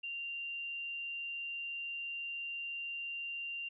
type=tone; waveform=sine; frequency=2777 Hz; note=F7; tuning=10 cents flat; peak=-38 dBFS; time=0.03-3.69 s; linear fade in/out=10 ms; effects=none